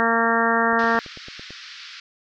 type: harmonic tone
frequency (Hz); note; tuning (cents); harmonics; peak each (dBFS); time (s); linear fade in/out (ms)
229.6; A#3; -26; 1 / 2 / 3 / 4 / 5 / 6 / 7 / 8; -25 / -25 / -25 / -25 / -25 / -25 / -25 / -25; 0-0.99; 0
type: click train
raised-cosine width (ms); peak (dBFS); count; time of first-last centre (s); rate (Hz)
2; -27; 8; 0.73-1.506; 9.02
type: band-pass noise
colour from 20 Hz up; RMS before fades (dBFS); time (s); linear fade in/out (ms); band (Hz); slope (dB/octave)
white; -40; 0.79-2; 2; 1300 to 5200; 48
effects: none